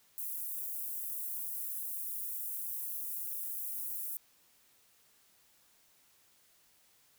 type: high-pass noise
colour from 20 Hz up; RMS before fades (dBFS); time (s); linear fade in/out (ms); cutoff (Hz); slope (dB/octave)
pink; -39; 0.18-4.17; 0; 12000; 24
effects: white hiss -67 dBFS RMS until 7.18 s